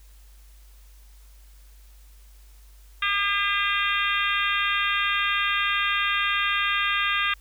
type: harmonic tone with a mistuned harmonic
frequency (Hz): 403.5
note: G#4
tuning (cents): -50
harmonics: 3 / 4 / 5 / 6 / 7 / 8 / 9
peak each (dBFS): -27 / -28 / -29 / -30 / -30 / -31 / -32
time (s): 3.02-7.34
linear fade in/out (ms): 5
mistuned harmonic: 7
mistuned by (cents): -52
effects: added 50 Hz sine -47 dBFS peak until 7.4 s + white hiss -59 dBFS RMS until 7.4 s